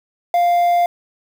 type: tone with quantisation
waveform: triangle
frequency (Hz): 698.5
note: F5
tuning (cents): 0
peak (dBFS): -10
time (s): 0.34-0.86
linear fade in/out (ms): 2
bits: 6
effects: none